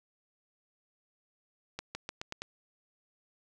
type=accelerating click train; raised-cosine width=0.2 ms; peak=-20 dBFS; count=6; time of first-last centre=1.79-2.42 s; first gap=160 ms; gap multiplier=0.88; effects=none